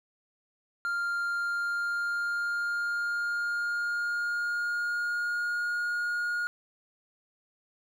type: tone with pitch glide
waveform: triangle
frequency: 1396.9 to 1431.2 Hz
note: F6 to F6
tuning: 0 to +42 cents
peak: -26 dBFS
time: 0.85-6.47 s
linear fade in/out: 0 ms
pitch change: +42 cents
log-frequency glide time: 1.26-5.77 s
effects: none